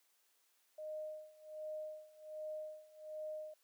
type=tone with tremolo; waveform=sine; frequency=617 Hz; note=D#5; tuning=15 cents flat; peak=-40 dBFS; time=0.78-3.54 s; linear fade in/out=5 ms; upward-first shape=sine; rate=1.3 Hz; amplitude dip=90%; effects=white hiss -75 dBFS RMS until 3.63 s + high-pass 400 Hz 12 dB/octave